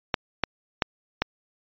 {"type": "clicks", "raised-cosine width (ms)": 0.3, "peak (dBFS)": -5, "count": 4, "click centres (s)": [0.142, 0.437, 0.822, 1.22], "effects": ["resampled to 11025 Hz"]}